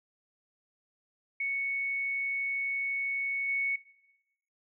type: tone with level steps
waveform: sine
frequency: 2217 Hz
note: C#7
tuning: in tune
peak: -29 / -27 dBFS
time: 1.4-3.76 s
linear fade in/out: 5 ms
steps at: 3.48 s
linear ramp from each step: 10 ms
effects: noise-tail reverb RT60 1.0 s tail -20 dB re dry